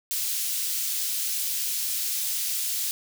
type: high-pass noise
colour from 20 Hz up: white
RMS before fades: -28 dBFS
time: 0.11-2.91 s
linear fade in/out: 0 ms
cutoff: 3500 Hz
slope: 12 dB/octave
effects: none